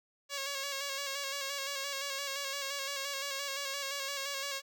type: tone with vibrato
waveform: 5% pulse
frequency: 554.4 Hz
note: C#5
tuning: in tune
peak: -24 dBFS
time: 0.29-4.62 s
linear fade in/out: 50 ms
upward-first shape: square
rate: 5.8 Hz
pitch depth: 32 cents each way
effects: none